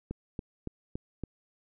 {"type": "click train", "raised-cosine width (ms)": 3, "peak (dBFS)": -22, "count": 5, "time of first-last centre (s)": [0.11, 1.237], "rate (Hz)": 3.55, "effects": []}